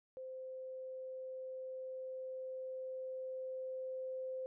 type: tone with level ramp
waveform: sine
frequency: 519 Hz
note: C5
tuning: 14 cents flat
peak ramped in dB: -44 to -39 dBFS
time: 0.17-4.46 s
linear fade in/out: 0 ms
effects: none